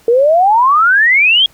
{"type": "exponential sweep", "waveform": "sine", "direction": "up", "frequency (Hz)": [453.4, 3322], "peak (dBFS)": -6, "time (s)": [0.08, 1.46], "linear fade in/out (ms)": 2, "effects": ["pink hiss -47 dBFS RMS until 1.53 s"]}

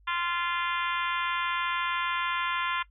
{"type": "harmonic tone", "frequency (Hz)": 346.5, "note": "F4", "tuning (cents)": -14, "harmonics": [3, 4, 5, 6, 7, 8, 9, 10], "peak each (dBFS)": [-31, -33, -35, -37, -38, -39, -40, -41], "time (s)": [0.07, 2.83], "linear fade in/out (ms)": 10, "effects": ["noise-tail reverb RT60 0.1 s tail -19 dB re dry", "added 50 Hz sine -56 dBFS peak until 2.9 s"]}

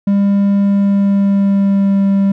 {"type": "tone with pitch glide", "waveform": "triangle", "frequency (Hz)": [200, 196.91], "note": ["G3", "G3"], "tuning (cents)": [35, 8], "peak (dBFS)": -7, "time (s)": [0.07, 2.32], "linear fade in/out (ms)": 5, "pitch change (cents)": -27, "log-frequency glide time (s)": [0.63, 2.04], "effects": []}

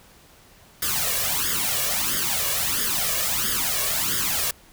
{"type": "noise with flanger", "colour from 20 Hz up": "white", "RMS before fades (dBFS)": -24, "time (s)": [0.82, 4.51], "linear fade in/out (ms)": 5, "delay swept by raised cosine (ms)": [0.59, 1.79], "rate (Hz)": 1.5, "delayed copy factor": 0.8, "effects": ["pink hiss -52 dBFS RMS until 4.72 s"]}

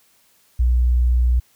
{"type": "tone", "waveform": "sine", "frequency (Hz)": 61, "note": "B1", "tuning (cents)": -21, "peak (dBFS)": -13, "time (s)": [0.59, 1.4], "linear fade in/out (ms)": 10, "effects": ["white hiss -58 dBFS RMS until 1.55 s"]}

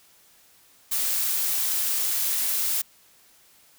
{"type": "noise", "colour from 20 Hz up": "blue", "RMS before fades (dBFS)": -25, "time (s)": [0.91, 2.82], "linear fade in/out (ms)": 10, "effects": ["white hiss -57 dBFS RMS until 3.78 s"]}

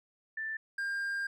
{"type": "tone pair in turn", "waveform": ["sine", "triangle"], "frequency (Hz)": [1769, 1601.7], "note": ["A6", "G6"], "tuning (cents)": [9, 37], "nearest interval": "major second", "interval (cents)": 172, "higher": "first", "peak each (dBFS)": [-34, -30], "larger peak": "second", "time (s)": [[0.37, 0.57], [0.78, 1.27]], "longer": "second", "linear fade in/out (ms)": 5, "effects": []}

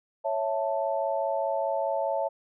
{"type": "chord", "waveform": "sine", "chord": "A major", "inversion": "first", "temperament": "equal", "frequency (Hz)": [554.4, 659.3, 880], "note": ["C#5", "E5", "A5"], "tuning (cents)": [0, 0, 0], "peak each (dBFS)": [-29, -29, -31], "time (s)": [0.24, 2.29], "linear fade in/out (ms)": 20, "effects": []}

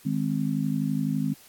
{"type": "chord", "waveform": "sine", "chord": "Ab major", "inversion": "second", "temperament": "just", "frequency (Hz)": [155.74, 207.7, 259.6], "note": ["Eb3", "Ab3", "C4"], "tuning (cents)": [2, 0, -13], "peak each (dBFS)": -28, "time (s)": [0.05, 1.34], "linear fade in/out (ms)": 10, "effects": ["white hiss -53 dBFS RMS until 1.48 s", "AAC 64 kbps"]}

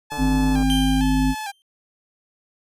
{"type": "tone with vibrato", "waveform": "sawtooth", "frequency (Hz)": 830.6, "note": "G#5", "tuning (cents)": 0, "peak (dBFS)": -24, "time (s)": [0.1, 1.52], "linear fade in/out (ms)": 20, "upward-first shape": "square", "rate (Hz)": 1.1, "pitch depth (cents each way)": 66}
{"type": "click train", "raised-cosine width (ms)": 1, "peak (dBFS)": -22, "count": 76, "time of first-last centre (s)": [0.12, 0.627], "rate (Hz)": 148}
{"type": "harmonic tone", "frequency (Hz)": 52.4, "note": "G#1", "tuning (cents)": 16, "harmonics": [1, 3, 5], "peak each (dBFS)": [-21, -26, -18], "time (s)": [0.17, 1.35], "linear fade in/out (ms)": 50}
{"type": "tone with exponential decay", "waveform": "45% pulse", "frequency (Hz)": 3136, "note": "G7", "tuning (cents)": 0, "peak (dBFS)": -22, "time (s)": [0.7, 1.62], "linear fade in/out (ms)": 0, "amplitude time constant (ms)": 200}
{"effects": ["resampled to 32000 Hz"]}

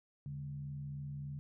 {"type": "tone with frequency modulation", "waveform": "sine", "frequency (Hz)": 142.5, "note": "C#3", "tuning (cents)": 48, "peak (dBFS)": -40, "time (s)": [0.26, 1.39], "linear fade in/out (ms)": 0, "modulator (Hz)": 63.4, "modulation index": 0.44, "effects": []}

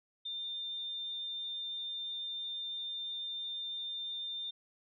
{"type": "tone", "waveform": "sine", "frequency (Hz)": 3603, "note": "A7", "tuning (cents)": 40, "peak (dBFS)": -37, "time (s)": [0.25, 4.51], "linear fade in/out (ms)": 10, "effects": []}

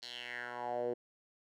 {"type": "tone with band-pass filter sweep", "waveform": "10% pulse", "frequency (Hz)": 121.7, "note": "B2", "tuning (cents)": -25, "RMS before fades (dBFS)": -40, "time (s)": [0.02, 0.94], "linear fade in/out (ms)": 10, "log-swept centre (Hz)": [4500, 410], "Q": 4.1, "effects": []}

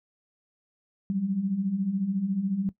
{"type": "beating tone pair", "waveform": "sine", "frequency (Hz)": [182.9, 196.9], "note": ["F#3", "G3"], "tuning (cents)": [-20, 8], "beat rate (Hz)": 14, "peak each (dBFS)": [-31, -26], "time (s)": [1.1, 2.69], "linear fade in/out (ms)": 0, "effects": ["noise-tail reverb RT60 0.1 s tail -17 dB re dry"]}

